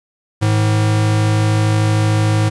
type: tone pair together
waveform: square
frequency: 106.79 / 160 Hz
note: G#2 / D#3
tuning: +49 / +49 cents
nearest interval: perfect fifth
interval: 700 cents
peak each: -13 / -23 dBFS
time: 0.41-2.5 s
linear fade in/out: 20 ms
effects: resampled to 24000 Hz + 8-bit